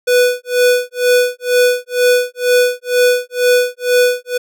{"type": "tone with tremolo", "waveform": "square", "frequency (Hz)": 493.9, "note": "B4", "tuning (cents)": 0, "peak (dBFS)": -8, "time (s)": [0.07, 4.38], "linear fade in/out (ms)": 10, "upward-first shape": "sine", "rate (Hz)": 2.1, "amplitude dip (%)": 100, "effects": []}